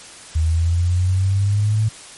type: exponential sweep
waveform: sine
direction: up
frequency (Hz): 78.4 to 110.4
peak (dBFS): -14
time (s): 0.35-1.89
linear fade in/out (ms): 10
effects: white hiss -39 dBFS RMS until 2.17 s + MP3 48 kbps